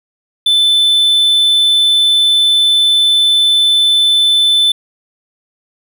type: tone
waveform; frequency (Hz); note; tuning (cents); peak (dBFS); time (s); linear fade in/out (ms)
triangle; 3520; A7; 0; -6; 0.46-4.72; 5
effects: none